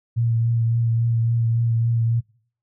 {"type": "tone with vibrato", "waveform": "sine", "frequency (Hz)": 115.8, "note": "A#2", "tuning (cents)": -11, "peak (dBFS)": -17, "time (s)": [0.16, 2.21], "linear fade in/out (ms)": 20, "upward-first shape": "triangle", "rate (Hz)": 3.6, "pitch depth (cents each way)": 25, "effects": ["noise-tail reverb RT60 0.5 s tail -23 dB re dry"]}